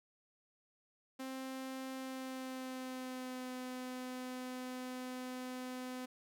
sawtooth tone with pitch glide, 263 to 253.7 Hz, C4 to B3, +9 to +47 cents, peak -38 dBFS, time 1.19-6.06 s, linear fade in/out 10 ms, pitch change -62 cents, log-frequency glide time 1.95-3.52 s, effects none

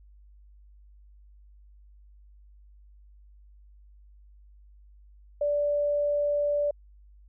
sine tone, 583 Hz, D5, 13 cents flat, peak -23 dBFS, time 5.41-6.71 s, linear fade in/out 5 ms, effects added 50 Hz sine -51 dBFS peak until 7.28 s

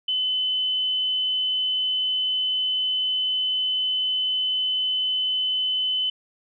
sine tone, 3028 Hz, F#7, 39 cents sharp, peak -21 dBFS, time 0.08-6.1 s, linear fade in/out 5 ms, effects none

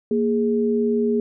sine tone pair together, 233.1 / 415.3 Hz, A#3 / G#4, 0 / 0 cents, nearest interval minor seventh, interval 1000 cents, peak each -20 dBFS, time 0.11-1.2 s, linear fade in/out 2 ms, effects none

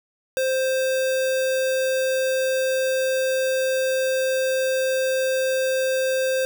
sine tone with sample-and-hold, 523.3 Hz, C5, in tune, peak -19 dBFS, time 0.37-6.45 s, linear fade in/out 0 ms, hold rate 2100 Hz, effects none

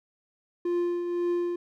triangle tone with tremolo, 349.2 Hz, F4, in tune, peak -21 dBFS, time 0.65-1.56 s, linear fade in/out 5 ms, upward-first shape triangle, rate 1.9 Hz, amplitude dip 50%, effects none

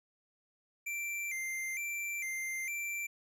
square tone with vibrato, 2217 Hz, C#7, in tune, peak -36 dBFS, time 0.86-3.07 s, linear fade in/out 10 ms, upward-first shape square, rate 1.1 Hz, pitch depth 100 cents each way, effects none

